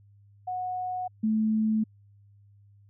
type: tone pair in turn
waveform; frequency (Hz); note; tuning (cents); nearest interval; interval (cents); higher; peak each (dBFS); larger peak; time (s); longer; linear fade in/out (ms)
sine; 733 / 217.9; F#5 / A3; -16 / -17; octave + major sixth; 2101; first; -29 / -22; second; 0.47-1.08 / 1.23-1.84; neither; 10
effects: added 101 Hz sine -54 dBFS peak until 2.89 s